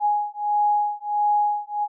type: beating tone pair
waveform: sine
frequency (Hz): 830.6 / 832.1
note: G#5 / G#5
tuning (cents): 0 / +3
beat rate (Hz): 1.5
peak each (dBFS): -22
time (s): 0-1.88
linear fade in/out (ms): 50
effects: none